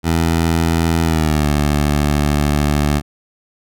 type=tone with pitch glide; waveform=15% pulse; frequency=82.5 to 73.5 Hz; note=E2 to D2; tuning=+2 to +2 cents; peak=-7 dBFS; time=0.03-3.02 s; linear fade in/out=50 ms; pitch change=-200 cents; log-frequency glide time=1.03-1.48 s; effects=none